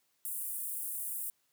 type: high-pass noise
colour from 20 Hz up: pink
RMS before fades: -38 dBFS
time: 0.25-1.3 s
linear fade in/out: 0 ms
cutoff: 8900 Hz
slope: 48 dB/octave
effects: white hiss -75 dBFS RMS until 1.52 s + high-pass 80 Hz 12 dB/octave